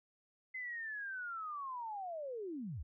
sine linear sweep, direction down, 2062 to 54.7 Hz, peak -40 dBFS, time 0.54-2.83 s, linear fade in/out 10 ms, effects none

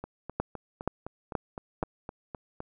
two click trains, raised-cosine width 1 ms, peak -23 / -13 dBFS, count 11 / 4, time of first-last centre 0.04-2.604 / 0.4-1.829 s, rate 3.9 / 2.1 Hz, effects none

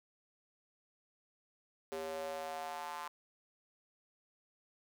square tone with high-pass filter sweep, 79.7 Hz, D#2, 42 cents sharp, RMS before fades -42 dBFS, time 1.92-3.08 s, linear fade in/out 0 ms, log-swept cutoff 440 to 1000 Hz, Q 3.9, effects none

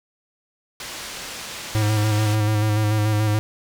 white low-pass noise, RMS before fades -34 dBFS, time 0.8-2.35 s, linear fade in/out 2 ms, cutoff 6300 Hz, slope 12 dB/octave
square tone with vibrato, 106.6 Hz, G#2, 46 cents sharp, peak -18 dBFS, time 1.75-3.39 s, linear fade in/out 0 ms, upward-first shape square, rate 6.9 Hz, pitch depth 26 cents each way
effects none

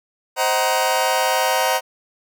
sawtooth chord, C half-diminished seventh, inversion none, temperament just, 523.3 / 627.9 / 753.5 / 941.9 Hz, C5 / Eb5 / Gb5 / Bb5, 0 / +16 / +31 / +18 cents, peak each -19 / -20 / -18 / -17 dBFS, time 0.36-1.81 s, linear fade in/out 50 ms, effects none

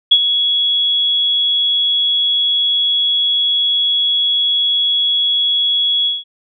sine tone with ADSR envelope, 3353 Hz, G#7, 16 cents sharp, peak -3 dBFS, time 0.11-6.24 s, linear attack 10 ms, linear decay 58 ms, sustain -9 dB, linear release 180 ms, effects none

